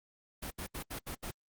pink noise bursts, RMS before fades -40 dBFS, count 6, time 0.42-1.313 s, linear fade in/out 10 ms, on 88 ms, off 73 ms, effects Opus 32 kbps

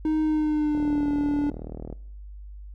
triangle tone with pitch glide, 311.1 to 290.3 Hz, D#4 to D4, 0 to -20 cents, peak -19 dBFS, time 0.05-1.5 s, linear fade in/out 2 ms, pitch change -120 cents, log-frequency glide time 0.21-1.1 s
click train, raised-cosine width 2 ms, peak -23 dBFS, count 47, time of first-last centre 0.75-1.926 s, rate 39.1 Hz
effects noise-tail reverb RT60 0.8 s tail -23 dB re dry + added 50 Hz sine -38 dBFS peak until 2.74 s

